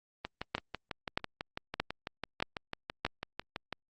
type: two click trains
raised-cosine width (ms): 0.3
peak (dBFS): -20 / -13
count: 22 / 5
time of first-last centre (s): 0.25-3.727 / 0.55-3.05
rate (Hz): 6.04 / 1.6
effects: Opus 32 kbps